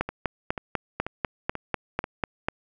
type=two click trains; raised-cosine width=0.5 ms; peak=-16 / -9 dBFS; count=5 / 11; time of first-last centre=0.09-2.041 / 0.01-2.485 s; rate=2.05 / 4.04 Hz; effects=none